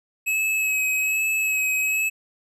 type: tone with vibrato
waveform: square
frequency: 2568 Hz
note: E7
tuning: 46 cents flat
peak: -21 dBFS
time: 0.26-2.1 s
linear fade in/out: 20 ms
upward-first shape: sine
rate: 1.2 Hz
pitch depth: 22 cents each way
effects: none